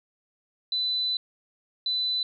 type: tone pair in turn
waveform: sine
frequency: 4000 / 4000 Hz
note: B7 / B7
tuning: +21 / +21 cents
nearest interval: unison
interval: 0 cents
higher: neither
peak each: -24 dBFS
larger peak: neither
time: 0.72-1.17 / 1.86-2.23 s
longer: first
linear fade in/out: 2 ms
effects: none